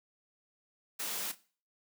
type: noise with echo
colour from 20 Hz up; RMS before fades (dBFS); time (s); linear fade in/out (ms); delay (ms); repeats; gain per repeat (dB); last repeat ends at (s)
white; -37; 0.99-1.32; 10; 31; 1; -15; 1.351
effects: noise-tail reverb RT60 0.4 s tail -18 dB re dry + high-pass 200 Hz 12 dB/octave